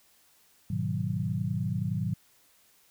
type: chord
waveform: sine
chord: G# minor seventh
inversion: none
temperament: equal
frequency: 103.83 / 123.47 / 155.56 / 185 Hz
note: G#2 / B2 / D#3 / F#3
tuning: 0 / 0 / 0 / 0 cents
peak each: -33 dBFS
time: 0.7-2.14 s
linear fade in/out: 5 ms
effects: white hiss -63 dBFS RMS until 2.9 s